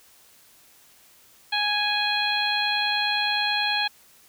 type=harmonic tone; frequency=830.6 Hz; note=G#5; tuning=in tune; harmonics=1 / 2 / 3 / 4 / 5; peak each=-28 / -28 / -28 / -28 / -28 dBFS; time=1.52-3.88 s; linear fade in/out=10 ms; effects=white hiss -55 dBFS RMS until 4.28 s